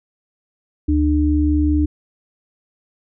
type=tone pair together; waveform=sine; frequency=75 / 300 Hz; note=D2 / D4; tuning=+37 / +37 cents; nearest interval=2 octaves; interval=2400 cents; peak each=-16 dBFS; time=0.88-1.86 s; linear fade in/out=10 ms; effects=none